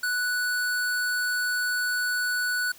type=tone; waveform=square; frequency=1480 Hz; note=F#6; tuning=in tune; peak=-25 dBFS; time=0.03-2.72 s; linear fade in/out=5 ms; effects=white hiss -51 dBFS RMS until 2.78 s

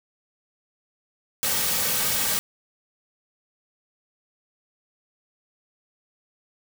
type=noise with comb filter; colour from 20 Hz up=white; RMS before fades=-24 dBFS; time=1.43-2.39 s; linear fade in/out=0 ms; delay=2.9 ms; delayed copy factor=-0.65; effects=none

